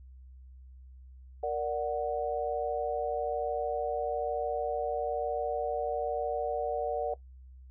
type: chord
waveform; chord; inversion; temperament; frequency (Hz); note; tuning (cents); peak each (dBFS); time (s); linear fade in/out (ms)
sine; Bb augmented; none; equal; 466.2 / 587.3 / 740; Bb4 / D5 / F#5; 0 / 0 / 0; -33; 1.43-7.14; 5
effects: noise-tail reverb RT60 0.1 s tail -17 dB re dry + added 64 Hz sine -48 dBFS peak until 7.7 s